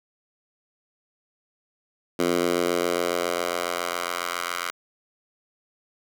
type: tone with high-pass filter sweep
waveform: 10% pulse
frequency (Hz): 87.3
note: F2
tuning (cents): 0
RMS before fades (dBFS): -26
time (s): 2.19-4.71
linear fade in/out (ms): 5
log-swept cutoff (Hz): 290 to 1300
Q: 1.3
effects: none